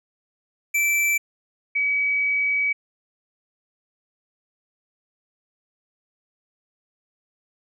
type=tone pair in turn; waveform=square / sine; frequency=2330 / 2275 Hz; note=D7 / C#7; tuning=-14 / +44 cents; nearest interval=unison; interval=42 cents; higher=first; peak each=-19 dBFS; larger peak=neither; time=0.74-1.18 / 1.75-2.73 s; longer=second; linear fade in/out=10 ms; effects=none